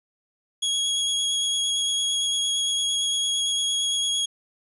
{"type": "tone with vibrato", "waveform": "sawtooth", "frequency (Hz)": 3317, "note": "G#7", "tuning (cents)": -3, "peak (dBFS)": -19, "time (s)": [0.62, 4.26], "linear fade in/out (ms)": 10, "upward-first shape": "triangle", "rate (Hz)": 8.8, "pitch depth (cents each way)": 14, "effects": ["resampled to 24000 Hz", "10-bit"]}